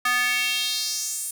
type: tone with high-pass filter sweep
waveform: square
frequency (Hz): 246.9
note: B3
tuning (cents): 0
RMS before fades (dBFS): -25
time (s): 0.05-1.31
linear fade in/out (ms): 5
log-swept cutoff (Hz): 1400 to 9400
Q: 2.8
effects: none